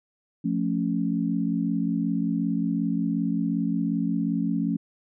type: chord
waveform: sine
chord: F augmented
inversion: none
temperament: equal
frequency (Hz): 174.61 / 220 / 277.2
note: F3 / A3 / C#4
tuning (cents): 0 / 0 / 0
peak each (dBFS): -27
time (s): 0.44-4.77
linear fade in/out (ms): 10
effects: none